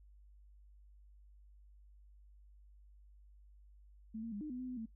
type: tone with pitch steps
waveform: sine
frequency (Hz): 220.6 / 229.1 / 204.5 / 303.8 / 249.3 / 254.7 / 251.6 / 223.6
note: A3 / A#3 / G#3 / D#4 / B3 / C4 / B3 / A3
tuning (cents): +5 / -30 / -26 / -41 / +16 / -46 / +32 / +28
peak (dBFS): -40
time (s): 4.14-4.86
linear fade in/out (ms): 10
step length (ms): 90
effects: noise-tail reverb RT60 0.1 s tail -20 dB re dry + added 50 Hz sine -58 dBFS peak until 4.95 s